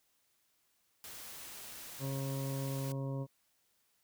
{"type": "noise", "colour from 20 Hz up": "white", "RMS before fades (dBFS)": -48, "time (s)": [1.04, 2.92], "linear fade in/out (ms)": 0}
{"type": "harmonic tone", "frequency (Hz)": 135.9, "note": "C#3", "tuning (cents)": -34, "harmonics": [1, 2, 3, 4, 5, 7, 8], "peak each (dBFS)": [-36, -43, -48, -45, -58, -53, -57], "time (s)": [1.99, 3.27], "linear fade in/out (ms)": 50}
{"effects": ["white hiss -75 dBFS RMS until 4.03 s"]}